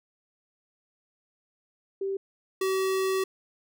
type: tone pair in turn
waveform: sine / square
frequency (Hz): 390 / 381.1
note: G4 / G4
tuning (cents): -9 / -49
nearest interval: unison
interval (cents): 40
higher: first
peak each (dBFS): -27 / -25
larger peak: second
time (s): 2.01-2.17 / 2.61-3.24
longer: second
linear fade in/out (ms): 5
effects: none